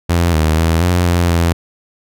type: tone with pitch steps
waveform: sawtooth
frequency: 85.6 / 78.4 / 81.8 / 88.6 / 86.8 / 84.7 Hz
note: F2 / D#2 / E2 / F2 / F2 / E2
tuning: -34 / +14 / -13 / +25 / -10 / +48 cents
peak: -7 dBFS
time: 0.09-1.53 s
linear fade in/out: 10 ms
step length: 240 ms
effects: none